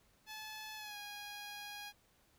10% pulse tone with pitch glide, 863 to 822.6 Hz, A5 to G#5, -34 to -17 cents, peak -37 dBFS, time 0.26-1.93 s, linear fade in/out 50 ms, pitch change -83 cents, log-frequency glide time 0.76-0.97 s, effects pink hiss -71 dBFS RMS until 2.38 s

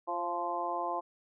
harmonic tone with a mistuned harmonic, 173.5 Hz, F3, 11 cents flat, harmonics 2 / 3 / 4 / 5 / 6, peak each -41 / -41 / -36 / -37 / -36 dBFS, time 0.07-1.01 s, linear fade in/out 20 ms, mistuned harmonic 3, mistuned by +32 cents, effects none

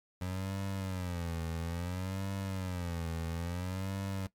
25% pulse tone with vibrato, 89.6 Hz, F2, 45 cents sharp, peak -31 dBFS, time 0.21-4.27 s, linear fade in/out 5 ms, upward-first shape sine, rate 0.59 Hz, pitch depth 150 cents each way, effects noise-tail reverb RT60 0.1 s tail -17 dB re dry + MP3 96 kbps

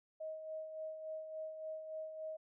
sine tone with tremolo, 630 Hz, D#5, 21 cents sharp, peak -40 dBFS, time 0.2-2.37 s, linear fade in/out 10 ms, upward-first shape sine, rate 3.5 Hz, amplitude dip 50%, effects none

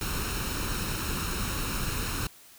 pink noise with comb filter, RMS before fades -31 dBFS, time 0.01-2.27 s, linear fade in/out 2 ms, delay 0.74 ms, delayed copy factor +0.6, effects white hiss -53 dBFS RMS until 2.58 s

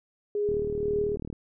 sine tone with tremolo, 413.3 Hz, G#4, 8 cents flat, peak -23 dBFS, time 0.35-1.16 s, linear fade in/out 2 ms, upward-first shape triangle, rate 2 Hz, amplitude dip 50%
click train, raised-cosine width 3 ms, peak -23 dBFS, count 33, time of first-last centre 0.49-1.328 s, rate 38.2 Hz
effects none

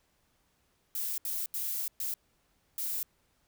violet noise bursts at uneven times, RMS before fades -34 dBFS, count 5, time 0.95-1.18 / 1.25-1.46 / 1.54-1.88 / 2-2.14 / 2.78-3.03 s, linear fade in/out 2 ms, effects pink hiss -72 dBFS RMS until 3.47 s

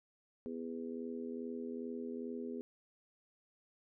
harmonic tone, 82.41 Hz, E2, in tune, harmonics 3 / 4 / 5 / 6, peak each -42 / -50 / -44 / -51 dBFS, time 0.46-2.61 s, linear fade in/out 0 ms, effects none

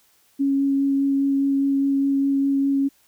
sine tone with vibrato, 275.9 Hz, C#4, 8 cents flat, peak -17 dBFS, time 0.39-2.89 s, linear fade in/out 20 ms, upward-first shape sine, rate 4.9 Hz, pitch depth 9 cents each way, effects white hiss -60 dBFS RMS until 3.07 s

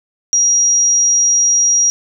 sine tone, 5720 Hz, F8, 41 cents sharp, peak -9 dBFS, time 0.33-1.9 s, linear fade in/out 0 ms, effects none

